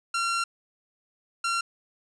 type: tone pair in turn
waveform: sawtooth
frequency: 1370 / 1370 Hz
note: F6 / F6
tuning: -34 / -34 cents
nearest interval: unison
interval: 0 cents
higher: neither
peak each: -21 dBFS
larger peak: neither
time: 0.14-0.44 / 1.44-1.61 s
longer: first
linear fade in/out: 5 ms
effects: resampled to 22050 Hz + 9-bit